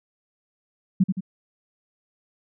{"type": "tone with echo", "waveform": "sine", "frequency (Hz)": 188.5, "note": "F#3", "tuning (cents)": 32, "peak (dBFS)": -13, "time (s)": [1, 1.04], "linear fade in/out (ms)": 10, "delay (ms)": 84, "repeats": 2, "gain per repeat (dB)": -6, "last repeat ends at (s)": 1.208, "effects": []}